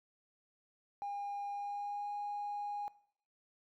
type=tone with pitch glide; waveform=triangle; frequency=810 to 821.8 Hz; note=G#5 to G#5; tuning=-43 to -18 cents; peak=-34 dBFS; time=1.02-2.88 s; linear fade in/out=0 ms; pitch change=+25 cents; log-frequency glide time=1.52-2.12 s; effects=noise-tail reverb RT60 0.6 s tail -22 dB re dry + tanh soft clip ceiling -34 dBFS